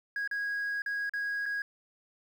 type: tone with dropouts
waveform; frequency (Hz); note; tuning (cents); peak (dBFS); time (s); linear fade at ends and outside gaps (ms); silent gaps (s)
sine; 1648; G#6; -14; -28; 0.16-1.62; 2; 0.276-0.312 / 0.82-0.861 / 1.095-1.136 / 1.457-1.461
effects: tanh soft clip ceiling -29 dBFS + 10-bit